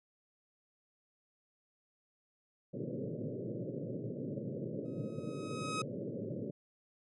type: band-pass noise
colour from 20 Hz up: pink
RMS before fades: -40 dBFS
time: 2.73-6.51 s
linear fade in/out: 10 ms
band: 110 to 580 Hz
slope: 96 dB/octave
type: tone with exponential growth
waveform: sawtooth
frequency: 1268 Hz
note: D#6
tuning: 32 cents sharp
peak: -30 dBFS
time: 4.85-5.82 s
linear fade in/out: 5 ms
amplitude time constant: 210 ms
effects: MP3 48 kbps